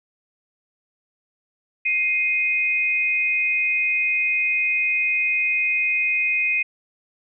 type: tone pair together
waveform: sine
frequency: 2116 / 2500 Hz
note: C7 / D#7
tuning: +19 / +8 cents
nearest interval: minor third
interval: 289 cents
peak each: -25 / -19 dBFS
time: 1.85-6.63 s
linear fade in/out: 10 ms
effects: none